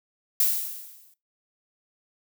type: noise with exponential decay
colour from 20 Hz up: violet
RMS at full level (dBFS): -19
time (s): 0.4-1.14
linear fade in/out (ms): 2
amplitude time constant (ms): 160
effects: noise-tail reverb RT60 0.2 s tail -18 dB re dry